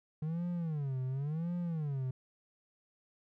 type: tone with vibrato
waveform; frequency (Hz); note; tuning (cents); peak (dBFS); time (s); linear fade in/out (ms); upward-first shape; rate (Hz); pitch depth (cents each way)
triangle; 150.5; D3; +43; -31; 0.22-2.11; 5; sine; 0.93; 270
effects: none